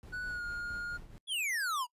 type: noise with tremolo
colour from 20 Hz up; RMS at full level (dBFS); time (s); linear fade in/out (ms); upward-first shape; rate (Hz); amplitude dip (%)
brown; -46; 0.03-1.18; 0; triangle; 4.5; 60
type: tone with pitch glide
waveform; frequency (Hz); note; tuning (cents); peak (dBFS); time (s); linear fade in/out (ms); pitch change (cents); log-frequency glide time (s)
triangle; 1480 to 1423; F#6 to F6; 0 to +32; -34; 0.12-0.98; 20; -68; 0.27-0.44
type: exponential sweep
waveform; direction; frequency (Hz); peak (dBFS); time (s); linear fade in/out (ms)
square; down; 3472 to 933; -32; 1.27-1.87; 50
effects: noise-tail reverb RT60 0.1 s tail -26 dB re dry + resampled to 32000 Hz